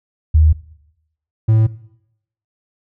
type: tone pair in turn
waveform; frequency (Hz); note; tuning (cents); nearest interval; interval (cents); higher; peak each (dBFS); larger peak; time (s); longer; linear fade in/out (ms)
sine / triangle; 77.78 / 110.38; D#2 / A2; 0 / +6; tritone; 606; second; -7; neither; 0.34-0.53 / 1.48-1.67; neither; 10
effects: noise-tail reverb RT60 0.8 s tail -19 dB re dry